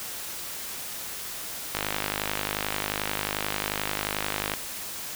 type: click train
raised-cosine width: 0.3 ms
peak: -10 dBFS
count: 144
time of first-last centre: 1.75-4.538 s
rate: 51.3 Hz
effects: white hiss -36 dBFS RMS until 5.15 s